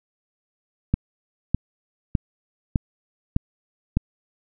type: click train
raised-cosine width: 5 ms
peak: -6 dBFS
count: 6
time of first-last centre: 0.94-3.97 s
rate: 1.65 Hz
effects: none